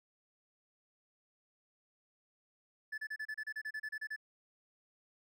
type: tone bursts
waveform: triangle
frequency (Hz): 1736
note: A6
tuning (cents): -24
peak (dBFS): -36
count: 14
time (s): 2.92-4.163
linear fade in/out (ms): 10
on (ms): 60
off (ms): 31
effects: none